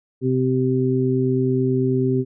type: harmonic tone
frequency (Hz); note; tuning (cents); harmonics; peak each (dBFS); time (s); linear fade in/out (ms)
129.2; C3; -21; 1 / 2 / 3; -21 / -21 / -21; 0.21-2.25; 50
effects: none